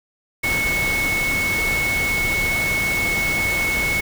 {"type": "tone in noise", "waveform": "sine", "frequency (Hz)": 2201, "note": "C#7", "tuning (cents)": -13, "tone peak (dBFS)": -19, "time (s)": [0.43, 4.01], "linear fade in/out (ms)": 10, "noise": "pink", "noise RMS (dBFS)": -26, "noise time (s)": [0.43, 4.01], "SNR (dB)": 4, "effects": []}